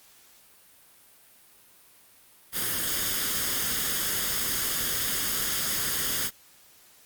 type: noise with comb filter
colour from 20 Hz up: white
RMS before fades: -28 dBFS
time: 2.52-6.31 s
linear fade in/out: 50 ms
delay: 0.6 ms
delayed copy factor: +0.55
effects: white hiss -56 dBFS RMS until 7.05 s + Opus 48 kbps